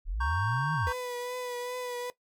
sine linear two-way sweep, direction up then down, 32.7 to 158.8 to 50.5 Hz, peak -29 dBFS, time 0.05-0.92 s, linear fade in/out 50 ms, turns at 0.74 s
triangle chord, G diminished, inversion first, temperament equal, 932.3 / 1108.7 / 1568 Hz, Bb5 / Db6 / G6, 0 / 0 / 0 cents, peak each -32 dBFS, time 0.2-0.93 s, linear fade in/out 10 ms
35% pulse tone with vibrato, 493.9 Hz, B4, in tune, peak -32 dBFS, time 0.87-2.1 s, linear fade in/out 0 ms, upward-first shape triangle, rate 2.5 Hz, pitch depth 31 cents each way
effects noise-tail reverb RT60 0.1 s tail -17 dB re dry

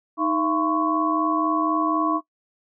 sine tone cluster, 313 / 678 / 1024 / 1108 Hz, D#4 / E5 / C6 / C#6, +10 / +49 / -38 / -1 cents, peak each -23 / -29 / -28 / -23 dBFS, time 0.17-2.21 s, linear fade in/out 50 ms, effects noise-tail reverb RT60 0.1 s tail -19 dB re dry

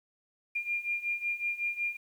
sine beating tone pair, 2400 / 2405.4 Hz, D7 / D7, +37 / +41 cents, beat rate 5.4 Hz, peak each -35 / -32 dBFS, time 0.55-1.97 s, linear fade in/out 10 ms, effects 10-bit

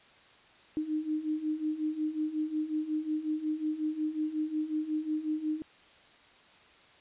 sine beating tone pair, 305 / 310.5 Hz, D#4 / D#4, -34 / -3 cents, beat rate 5.5 Hz, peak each -35 / -31 dBFS, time 0.77-5.62 s, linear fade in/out 0 ms, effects white hiss -58 dBFS RMS until 7 s + resampled to 8000 Hz

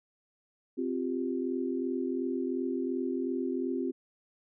sine chord, C suspended fourth, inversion none, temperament equal, 261.6 / 349.2 / 392 Hz, C4 / F4 / G4, 0 / 0 / 0 cents, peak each -32 / -34 / -36 dBFS, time 0.77-3.92 s, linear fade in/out 20 ms, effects none

